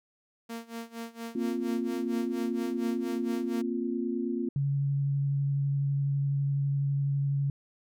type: tone with tremolo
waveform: sawtooth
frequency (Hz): 230.4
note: A#3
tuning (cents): -20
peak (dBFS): -31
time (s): 0.49-3.62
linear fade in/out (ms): 10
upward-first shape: sine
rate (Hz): 4.3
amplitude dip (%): 90
type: chord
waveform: sine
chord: Bb suspended second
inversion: none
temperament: just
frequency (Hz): 233.1 / 262.2 / 349.6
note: Bb3 / C4 / F4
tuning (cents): 0 / +4 / +2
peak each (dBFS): -32 / -33 / -33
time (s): 1.35-4.49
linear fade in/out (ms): 5
type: tone with vibrato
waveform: sine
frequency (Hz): 140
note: C#3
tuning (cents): +18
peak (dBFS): -25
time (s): 4.56-7.5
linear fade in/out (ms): 2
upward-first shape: sine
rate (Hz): 12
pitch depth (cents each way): 11
effects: none